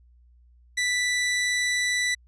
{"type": "tone", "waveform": "sawtooth", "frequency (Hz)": 1975.5, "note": "B6", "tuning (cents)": 0, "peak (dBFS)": -19, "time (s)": [0.77, 2.15], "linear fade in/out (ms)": 10, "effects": ["added 60 Hz sine -53 dBFS peak until 2.27 s", "resampled to 22050 Hz"]}